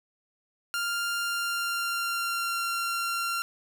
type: tone with pitch glide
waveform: sawtooth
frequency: 1396.9 to 1376.9 Hz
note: F6 to F6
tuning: 0 to -25 cents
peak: -24 dBFS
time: 0.74-3.42 s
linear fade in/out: 0 ms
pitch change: -25 cents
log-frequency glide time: 1.2-2.6 s
effects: none